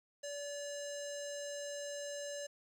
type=tone with low-pass filter; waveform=square; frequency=575 Hz; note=D5; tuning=37 cents flat; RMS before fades=-43 dBFS; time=0.23-2.47 s; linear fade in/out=10 ms; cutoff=7000 Hz; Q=5.6; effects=11-bit